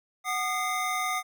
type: tone cluster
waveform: square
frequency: 743 / 1223 / 2078 Hz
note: F#5 / D#6 / C7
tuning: +7 / -30 / -12 cents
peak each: -33 / -31 / -33 dBFS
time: 0.24-1.23 s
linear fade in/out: 50 ms
effects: none